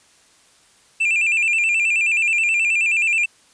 triangle tone with vibrato, 2527 Hz, D#7, 26 cents sharp, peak -14 dBFS, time 1-3.26 s, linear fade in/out 10 ms, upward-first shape square, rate 9.4 Hz, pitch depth 88 cents each way, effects white hiss -54 dBFS RMS until 3.53 s + resampled to 22050 Hz

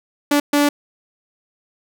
sawtooth tone bursts at uneven times, 289.7 Hz, D4, 24 cents flat, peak -9 dBFS, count 2, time 0.31-0.4 / 0.53-0.69 s, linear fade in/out 5 ms, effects none

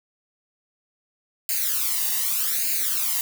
blue noise with flanger, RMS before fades -24 dBFS, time 1.49-3.21 s, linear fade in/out 0 ms, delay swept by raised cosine 0.43 to 1.08 ms, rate 0.84 Hz, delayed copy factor +0.9, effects none

